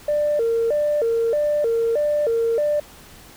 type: tone with vibrato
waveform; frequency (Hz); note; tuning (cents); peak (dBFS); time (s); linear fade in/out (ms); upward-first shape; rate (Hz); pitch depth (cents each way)
sine; 522; C5; -4; -16; 0.08-2.8; 5; square; 1.6; 220
effects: tanh soft clip ceiling -13 dBFS + pink hiss -45 dBFS RMS until 3.36 s